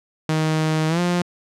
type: tone with pitch glide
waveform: sawtooth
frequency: 157 to 176.23 Hz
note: D#3 to F3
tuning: +16 to +16 cents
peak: -14 dBFS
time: 0.29-1.22 s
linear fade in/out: 2 ms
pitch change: +200 cents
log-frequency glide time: 0.88-1 s
effects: low-pass 8000 Hz 12 dB/octave